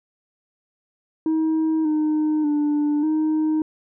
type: tone with pitch steps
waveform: sine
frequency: 317.6 / 306.9 / 295.3 / 311.1 Hz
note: D#4 / D#4 / D4 / D#4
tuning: +36 / -24 / +10 / 0 cents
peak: -15 dBFS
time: 1.26-3.62 s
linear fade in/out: 2 ms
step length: 590 ms
effects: tanh soft clip ceiling -17 dBFS